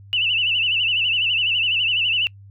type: tone with vibrato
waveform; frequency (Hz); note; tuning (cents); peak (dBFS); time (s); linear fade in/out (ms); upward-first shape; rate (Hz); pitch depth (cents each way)
sine; 2812; F7; +11; -17; 0.13-2.27; 0; sine; 12; 120
effects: noise-tail reverb RT60 0.1 s tail -25 dB re dry + added 99 Hz sine -41 dBFS peak until 2.5 s